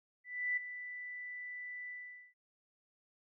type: tone with ADSR envelope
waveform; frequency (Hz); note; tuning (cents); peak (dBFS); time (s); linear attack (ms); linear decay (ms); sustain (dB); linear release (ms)
sine; 1982; B6; +6; -30; 0.24-2.34; 330; 9; -12; 450
effects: none